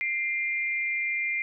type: tone pair together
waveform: sine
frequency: 2093 / 2387 Hz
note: C7 / D7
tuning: 0 / +28 cents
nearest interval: major second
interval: 228 cents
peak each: -27 / -31 dBFS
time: 0.01-1.42 s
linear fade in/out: 0 ms
effects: none